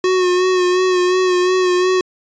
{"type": "tone with vibrato", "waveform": "square", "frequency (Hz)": 365.5, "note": "F#4", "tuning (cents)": -21, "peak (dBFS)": -13, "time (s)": [0.04, 2.01], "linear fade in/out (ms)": 2, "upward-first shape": "sine", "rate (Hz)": 2.8, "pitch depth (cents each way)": 33, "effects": ["resampled to 16000 Hz"]}